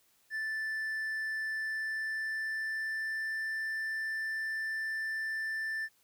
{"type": "tone with pitch glide", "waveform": "triangle", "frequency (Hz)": [1760, 1771.2], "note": ["A6", "A6"], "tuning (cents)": [0, 11], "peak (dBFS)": -31, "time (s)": [0.3, 5.89], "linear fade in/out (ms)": 50, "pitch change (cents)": 11, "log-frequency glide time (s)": [1.51, 3.37], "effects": ["white hiss -69 dBFS RMS until 6.03 s"]}